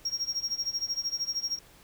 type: tone with tremolo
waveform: triangle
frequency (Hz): 5588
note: F8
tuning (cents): 0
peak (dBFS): -24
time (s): 0.05-1.59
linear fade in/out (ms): 5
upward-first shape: sine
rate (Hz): 13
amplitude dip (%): 90
effects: tanh soft clip ceiling -21 dBFS + pink hiss -56 dBFS RMS until 1.83 s